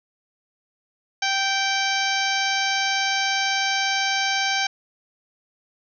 harmonic tone with a mistuned harmonic, 782 Hz, G5, 4 cents flat, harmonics 1 / 2 / 3 / 4 / 5 / 6 / 7 / 8, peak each -26 / -26 / -27 / -29 / -31 / -32 / -31 / -33 dBFS, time 1.22-4.67 s, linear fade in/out 5 ms, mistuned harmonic 3, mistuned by -16 cents, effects none

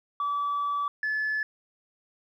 sine tone pair in turn, 1151 / 1726.6 Hz, D6 / A6, -35 / -33 cents, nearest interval perfect fifth, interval 702 cents, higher second, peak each -24 dBFS, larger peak neither, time 0.2-0.88 / 1.03-1.43 s, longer first, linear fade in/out 2 ms, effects tanh soft clip ceiling -23 dBFS + 11-bit

